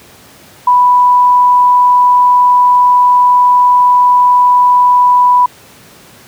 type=tone; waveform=sine; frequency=987.8 Hz; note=B5; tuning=in tune; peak=-4 dBFS; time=0.67-5.46 s; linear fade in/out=5 ms; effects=pink hiss -39 dBFS RMS until 6.27 s + high-pass 100 Hz 12 dB/octave